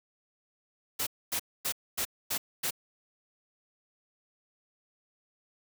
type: noise bursts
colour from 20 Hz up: white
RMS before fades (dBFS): -31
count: 6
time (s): 0.99-2.708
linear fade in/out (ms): 10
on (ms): 78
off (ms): 250
effects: none